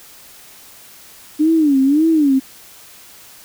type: tone with vibrato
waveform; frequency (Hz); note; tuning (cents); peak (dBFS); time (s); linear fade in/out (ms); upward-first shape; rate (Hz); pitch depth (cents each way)
sine; 294.5; D4; +5; -10; 1.39-2.4; 20; sine; 1.8; 180
effects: white hiss -42 dBFS RMS until 3.44 s